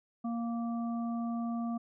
harmonic tone, 233.1 Hz, A#3, in tune, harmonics 1 / 3 / 5, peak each -32 / -42 / -46 dBFS, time 0.24-1.78 s, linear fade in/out 10 ms, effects none

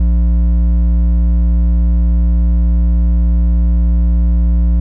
sine tone with hard clipping, 58.3 Hz, A#1, 1 cent sharp, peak -10 dBFS, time 0-4.8 s, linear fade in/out 5 ms, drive 7 dB, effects none

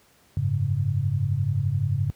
sine chord, F# suspended second, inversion none, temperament just, 92.5 / 104.06 / 138.75 Hz, F#2 / G#2 / C#3, 0 / +4 / +2 cents, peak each -28 / -24 / -25 dBFS, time 0.37-2.1 s, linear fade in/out 0 ms, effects pink hiss -59 dBFS RMS until 2.15 s + high-pass 60 Hz 12 dB/octave

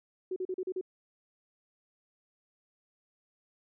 sine tone bursts, 370.9 Hz, F#4, 4 cents sharp, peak -31 dBFS, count 6, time 0.31-0.812 s, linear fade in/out 5 ms, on 52 ms, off 38 ms, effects none

